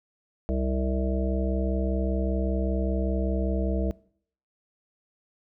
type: harmonic tone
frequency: 65.1 Hz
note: C2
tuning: 8 cents flat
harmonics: 1 / 3 / 5 / 7 / 9 / 10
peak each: -26 / -31 / -33 / -34 / -36 / -36 dBFS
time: 0.49-3.91 s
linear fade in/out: 0 ms
effects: noise-tail reverb RT60 0.6 s tail -22 dB re dry